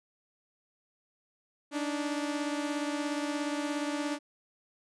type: beating tone pair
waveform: sawtooth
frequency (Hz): 290 / 307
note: D4 / D#4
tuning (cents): -22 / -23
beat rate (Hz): 17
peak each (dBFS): -28 / -33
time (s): 1.71-4.19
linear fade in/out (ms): 50
effects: resampled to 22050 Hz